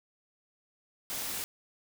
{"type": "noise", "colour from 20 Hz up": "white", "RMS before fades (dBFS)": -36, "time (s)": [1.1, 1.44], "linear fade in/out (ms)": 0, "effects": []}